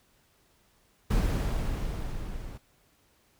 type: noise with level ramp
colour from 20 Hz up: brown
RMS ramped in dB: -23 to -40 dBFS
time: 1.1-2.58 s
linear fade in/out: 10 ms
effects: pink hiss -66 dBFS RMS until 3.39 s